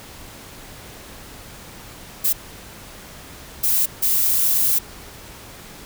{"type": "noise bursts at uneven times", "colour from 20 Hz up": "violet", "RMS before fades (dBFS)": -18, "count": 3, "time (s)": [[2.24, 2.33], [3.63, 3.86], [4.02, 4.79]], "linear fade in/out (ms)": 10, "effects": ["pink hiss -40 dBFS RMS until 5.85 s"]}